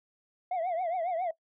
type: tone with vibrato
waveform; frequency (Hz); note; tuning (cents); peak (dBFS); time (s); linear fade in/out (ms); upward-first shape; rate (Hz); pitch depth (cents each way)
sine; 698.5; F5; 0; -26; 0.51-1.31; 5; triangle; 7.3; 160
effects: noise-tail reverb RT60 0.1 s tail -20 dB re dry + tanh soft clip ceiling -27 dBFS